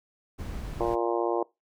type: noise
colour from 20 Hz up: brown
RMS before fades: -36 dBFS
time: 0.38-0.96 s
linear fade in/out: 20 ms
type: harmonic tone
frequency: 116.8 Hz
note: A#2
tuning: 4 cents sharp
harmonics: 3 / 4 / 5 / 6 / 7 / 8 / 9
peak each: -28 / -30 / -32 / -34 / -35 / -36 / -37 dBFS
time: 0.8-1.43 s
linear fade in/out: 5 ms
effects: noise-tail reverb RT60 0.2 s tail -22 dB re dry